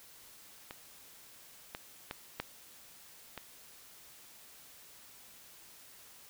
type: clicks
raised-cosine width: 0.3 ms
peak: -27 / -23 / -22 / -18 / -25 dBFS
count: 5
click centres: 0.709 / 1.749 / 2.111 / 2.4 / 3.377 s
effects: white hiss -56 dBFS RMS until 6.29 s

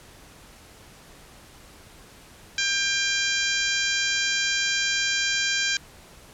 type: harmonic tone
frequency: 796 Hz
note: G5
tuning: 26 cents sharp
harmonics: 2 / 3 / 4 / 5 / 6 / 7 / 8 / 9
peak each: -27 / -29 / -30 / -31 / -32 / -32 / -33 / -34 dBFS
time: 2.58-5.77 s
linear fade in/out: 2 ms
effects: pink hiss -49 dBFS RMS until 6.33 s + low-pass 12000 Hz 12 dB/octave

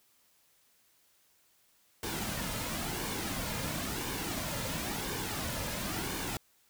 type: noise with flanger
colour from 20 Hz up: pink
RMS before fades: -36 dBFS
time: 2.03-6.37 s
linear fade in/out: 2 ms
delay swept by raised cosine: 1.5 to 2.7 ms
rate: 0.97 Hz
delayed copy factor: -0.5
effects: white hiss -68 dBFS RMS until 6.69 s

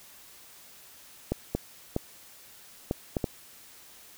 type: clicks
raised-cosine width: 2 ms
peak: -13 dBFS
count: 6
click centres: 1.32 / 1.55 / 1.964 / 2.911 / 3.168 / 3.242 s
effects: white hiss -52 dBFS RMS until 4.17 s

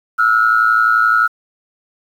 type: tone pair together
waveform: sine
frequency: 1319.5 / 1431 Hz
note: E6 / F6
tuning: +1 / +42 cents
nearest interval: minor second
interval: 141 cents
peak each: -12 dBFS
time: 0.18-1.28 s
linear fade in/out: 20 ms
effects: tanh soft clip ceiling -2 dBFS + 7-bit

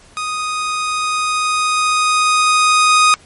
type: tone with level ramp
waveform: sawtooth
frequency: 1244.5 Hz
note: D#6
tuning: in tune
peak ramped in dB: -16 to -4 dBFS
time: 0.17-3.14 s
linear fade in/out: 0 ms
effects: pink hiss -46 dBFS RMS until 3.25 s + MP3 48 kbps

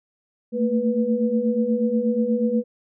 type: tone cluster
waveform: sine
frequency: 221.9 / 230.2 / 490.7 Hz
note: A3 / A#3 / B4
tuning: +15 / -22 / -11 cents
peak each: -23 dBFS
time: 0.52-2.64 s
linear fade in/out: 50 ms
effects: none

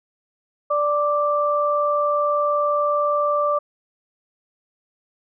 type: tone pair together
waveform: sine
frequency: 586.8 / 1174.7 Hz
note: D5 / D6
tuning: -2 / 0 cents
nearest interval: octave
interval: 1202 cents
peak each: -20 dBFS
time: 0.7-3.59 s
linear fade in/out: 10 ms
effects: none

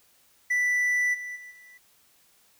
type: tone with level steps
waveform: triangle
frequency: 1975.5 Hz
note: B6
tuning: in tune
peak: -20 / -32 / -40 / -47 dBFS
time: 0.5-1.78 s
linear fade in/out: 10 ms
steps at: 1.13 / 1.35 / 1.5 s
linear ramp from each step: 20 ms
effects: white hiss -62 dBFS RMS until 2.59 s

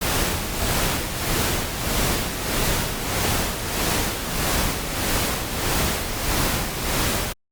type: noise with tremolo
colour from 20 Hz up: pink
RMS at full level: -21 dBFS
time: 0.01-7.33 s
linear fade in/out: 10 ms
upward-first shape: sine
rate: 1.6 Hz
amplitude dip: 55%
effects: Opus 48 kbps

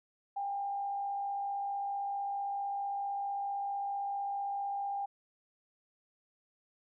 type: tone with frequency modulation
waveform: sine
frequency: 800 Hz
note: G5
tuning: 35 cents sharp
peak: -33 dBFS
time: 0.36-5.06 s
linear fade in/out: 10 ms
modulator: 55.5 Hz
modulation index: 0.27
effects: none

